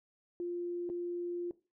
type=tone with dropouts; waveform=sine; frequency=349.4 Hz; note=F4; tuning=1 cent sharp; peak=-34 dBFS; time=0.4-1.51 s; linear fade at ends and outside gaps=1 ms; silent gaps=0.892-0.899 s; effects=noise-tail reverb RT60 0.3 s tail -18 dB re dry